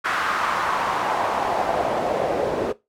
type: noise with band-pass filter sweep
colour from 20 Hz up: pink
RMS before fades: -23 dBFS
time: 0.04-2.73 s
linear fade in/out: 20 ms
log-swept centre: 1400 to 470 Hz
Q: 2.5
effects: noise-tail reverb RT60 0.2 s tail -18 dB re dry